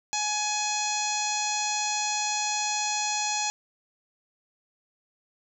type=harmonic tone; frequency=841 Hz; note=G#5; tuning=22 cents sharp; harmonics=1 / 2 / 3 / 4 / 5 / 6 / 7 / 8 / 9; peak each=-30 / -40 / -34 / -38 / -35 / -39 / -34 / -32 / -41 dBFS; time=0.13-3.5 s; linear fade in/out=0 ms; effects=none